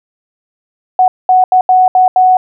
sine tone bursts at uneven times, 741 Hz, F#5, 2 cents sharp, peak -4 dBFS, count 6, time 0.99-1.08 / 1.29-1.44 / 1.52-1.61 / 1.69-1.88 / 1.95-2.08 / 2.16-2.37 s, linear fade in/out 2 ms, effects none

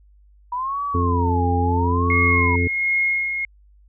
sine tone with vibrato, 961 Hz, B5, 48 cents flat, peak -22 dBFS, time 0.52-2.56 s, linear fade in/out 5 ms, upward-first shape sine, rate 0.74 Hz, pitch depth 300 cents each way
harmonic tone, 87.31 Hz, F2, in tune, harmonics 1 / 2 / 3 / 4 / 5, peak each -19 / -34 / -24 / -34 / -26 dBFS, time 0.94-2.68 s, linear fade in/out 10 ms
sine tone with tremolo, 2153 Hz, C7, 49 cents sharp, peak -16 dBFS, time 2.1-3.45 s, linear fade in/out 2 ms, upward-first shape sine, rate 1.4 Hz, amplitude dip 50%
effects added 50 Hz sine -49 dBFS peak until 3.88 s

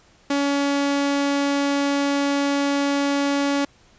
sawtooth tone, 282.1 Hz, C#4, 30 cents sharp, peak -15 dBFS, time 0.3-3.65 s, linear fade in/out 5 ms, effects pink hiss -55 dBFS RMS until 3.98 s + resampled to 16000 Hz

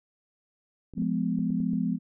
clicks, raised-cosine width 3 ms, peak -30 dBFS, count 7, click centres 0.937 / 0.981 / 1.022 / 1.39 / 1.504 / 1.603 / 1.734 s
sine chord, F diminished, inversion none, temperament just, 174.61 / 209.5 / 251.4 Hz, F3 / Ab3 / Cb4, 0 / +15 / +31 cents, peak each -29 dBFS, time 0.95-1.99 s, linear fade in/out 50 ms
effects none

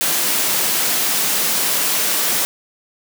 white high-pass noise, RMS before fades -18 dBFS, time 0.01-2.45 s, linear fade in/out 0 ms, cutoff 140 Hz, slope 48 dB/octave, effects none

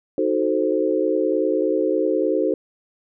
sine chord, D# diminished seventh, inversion none, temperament equal, 311.1 / 370 / 440 / 523.3 Hz, D#4 / F#4 / A4 / C5, 0 / 0 / 0 / 0 cents, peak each -23 dBFS, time 0.18-2.54 s, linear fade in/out 2 ms, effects none

